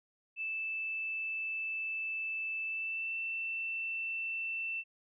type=tone with pitch glide; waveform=sine; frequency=2637 to 2674 Hz; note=E7 to E7; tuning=0 to +24 cents; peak=-34 dBFS; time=0.36-4.84 s; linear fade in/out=50 ms; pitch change=+24 cents; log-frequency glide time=2.65-3.17 s; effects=none